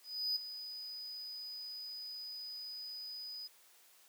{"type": "tone with ADSR envelope", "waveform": "triangle", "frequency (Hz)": 4978, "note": "D#8", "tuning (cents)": 0, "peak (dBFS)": -30, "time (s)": [0.03, 3.48], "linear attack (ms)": 330, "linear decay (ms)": 9, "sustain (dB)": -12, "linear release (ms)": 19, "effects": ["white hiss -64 dBFS RMS until 4.08 s", "high-pass 400 Hz 12 dB/octave"]}